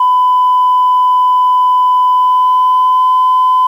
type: tone with pitch glide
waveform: sine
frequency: 1002 to 1012.5 Hz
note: B5 to B5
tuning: +25 to +43 cents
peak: -5 dBFS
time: 0-3.67 s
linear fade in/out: 5 ms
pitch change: +18 cents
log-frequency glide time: 2.08-3 s
effects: tanh soft clip ceiling -3 dBFS + 7-bit